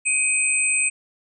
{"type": "tone cluster", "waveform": "sine", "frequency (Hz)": [2375, 2514, 8150], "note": ["D7", "D#7", "C9"], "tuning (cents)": [19, 17, -47], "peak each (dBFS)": [-29, -22, -20], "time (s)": [0.05, 0.9], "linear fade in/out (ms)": 20, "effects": []}